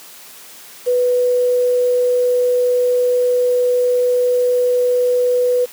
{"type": "tone with quantisation", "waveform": "sine", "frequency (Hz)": 494.3, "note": "B4", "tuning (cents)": 1, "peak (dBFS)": -12, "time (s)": [0.86, 5.66], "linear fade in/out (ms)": 20, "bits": 6, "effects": ["white hiss -39 dBFS RMS until 5.72 s", "high-pass 200 Hz 12 dB/octave"]}